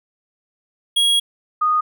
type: tone pair in turn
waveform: square / sine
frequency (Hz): 3300 / 1236.1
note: G#7 / D#6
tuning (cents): -12 / -12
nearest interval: octave + perfect fourth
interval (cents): 1700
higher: first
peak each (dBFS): -14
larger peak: neither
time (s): 0.96-1.2 / 1.61-1.81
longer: first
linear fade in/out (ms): 10
effects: none